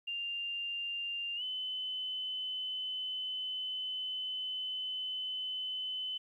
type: tone with pitch glide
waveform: sine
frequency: 2794 to 3029 Hz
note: F7 to F#7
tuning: 0 to +40 cents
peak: -35 dBFS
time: 0.07-6.18 s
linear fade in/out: 10 ms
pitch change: +140 cents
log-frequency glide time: 1.36-1.43 s
effects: 12-bit